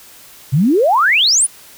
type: exponential sweep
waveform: sine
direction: up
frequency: 122.8 to 10548 Hz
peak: -9 dBFS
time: 0.52-1.47 s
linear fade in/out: 20 ms
effects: white hiss -41 dBFS RMS until 1.77 s